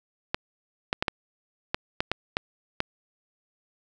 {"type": "clicks", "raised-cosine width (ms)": 0.3, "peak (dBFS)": -8, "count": 9, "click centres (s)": [0.345, 0.929, 1.025, 1.082, 1.745, 2.005, 2.116, 2.369, 2.804], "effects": []}